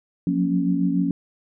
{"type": "chord", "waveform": "sine", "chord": "Gb major seventh", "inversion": "third", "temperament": "equal with one note detuned", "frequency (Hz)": [178.08, 185, 233.1, 277.2], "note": ["F3", "Gb3", "Bb3", "Db4"], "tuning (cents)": [34, 0, 0, 0], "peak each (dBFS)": [-22, -28, -28, -22], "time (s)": [0.27, 1.11], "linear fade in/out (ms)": 2, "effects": []}